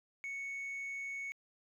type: tone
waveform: sine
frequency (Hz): 2217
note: C#7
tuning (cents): 0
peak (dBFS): -36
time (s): 0.24-1.32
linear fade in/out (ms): 0
effects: tanh soft clip ceiling -38 dBFS + 12-bit